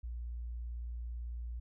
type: tone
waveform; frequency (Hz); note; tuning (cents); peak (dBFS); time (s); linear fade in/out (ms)
sine; 59; A#1; +22; -38; 0.03-1.6; 10
effects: none